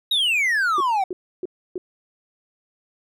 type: exponential sweep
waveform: triangle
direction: down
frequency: 3857 to 739 Hz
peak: -16 dBFS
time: 0.11-1.04 s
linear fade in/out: 5 ms
type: tone bursts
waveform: sine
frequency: 365.2 Hz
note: F#4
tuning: 23 cents flat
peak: -24 dBFS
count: 4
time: 0.78-1.78 s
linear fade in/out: 2 ms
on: 25 ms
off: 300 ms
effects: none